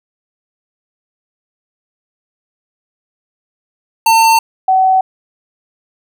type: tone pair in turn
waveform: square / sine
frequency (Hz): 901 / 755.9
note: A5 / F#5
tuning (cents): +41 / +37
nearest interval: minor third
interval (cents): 304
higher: first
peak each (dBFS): -7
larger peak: neither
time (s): 4.06-4.39 / 4.68-5.01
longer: neither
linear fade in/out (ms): 5
effects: none